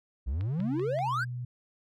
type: exponential sweep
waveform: triangle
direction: up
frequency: 57.1 to 1659 Hz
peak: -26 dBFS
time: 0.26-1.25 s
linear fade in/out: 20 ms
type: click train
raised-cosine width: 0.3 ms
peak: -31 dBFS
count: 4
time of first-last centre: 0.41-0.989 s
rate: 5.18 Hz
type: tone with pitch glide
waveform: sine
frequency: 134.3 to 123.15 Hz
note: C3 to B2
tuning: +46 to -5 cents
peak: -33 dBFS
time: 0.59-1.45 s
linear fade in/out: 5 ms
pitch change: -151 cents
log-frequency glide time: 1.02-1.17 s
effects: none